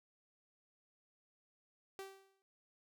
sawtooth tone with exponential decay, 387.8 Hz, G4, 19 cents flat, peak -39 dBFS, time 1.99-2.42 s, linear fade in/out 0 ms, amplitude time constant 93 ms, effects none

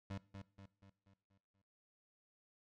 25% pulse tone with echo, 98 Hz, G2, in tune, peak -39 dBFS, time 0.1-0.18 s, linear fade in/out 5 ms, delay 240 ms, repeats 6, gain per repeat -6 dB, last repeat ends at 1.62 s, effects noise-tail reverb RT60 0.5 s tail -20 dB re dry + low-pass 5000 Hz 12 dB/octave

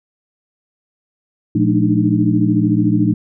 sine tone cluster, 116.2 / 175.2 / 214.4 / 295.6 / 309.2 Hz, A#2 / F3 / A3 / D4 / D#4, -5 / +6 / -45 / +11 / -11 cents, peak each -18 dBFS, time 1.55-3.14 s, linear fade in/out 5 ms, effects none

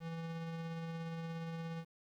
square tone with tremolo, 165 Hz, E3, 2 cents sharp, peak -40 dBFS, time 0-1.85 s, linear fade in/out 50 ms, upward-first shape sine, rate 17 Hz, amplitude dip 25%, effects low-pass 4000 Hz 12 dB/octave + 11-bit

